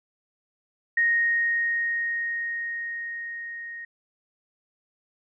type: tone with level ramp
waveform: sine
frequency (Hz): 1864.7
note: A#6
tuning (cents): 0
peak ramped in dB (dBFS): -18 to -35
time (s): 0.97-3.85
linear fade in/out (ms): 5
effects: none